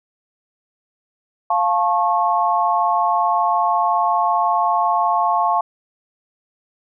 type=chord; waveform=sine; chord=F augmented; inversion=none; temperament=just; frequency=698.5 / 873.1 / 1091.3 Hz; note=F5 / A5 / C#6; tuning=0 / -14 / -27 cents; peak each=-19 dBFS; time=1.5-5.61 s; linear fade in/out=5 ms; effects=none